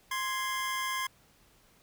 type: tone pair together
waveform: 25% pulse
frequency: 1046.5 / 1661.2 Hz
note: C6 / G#6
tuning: 0 / 0 cents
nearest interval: minor sixth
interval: 800 cents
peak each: -28 / -34 dBFS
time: 0.11-1.07 s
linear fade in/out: 5 ms
effects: pink hiss -63 dBFS RMS until 1.82 s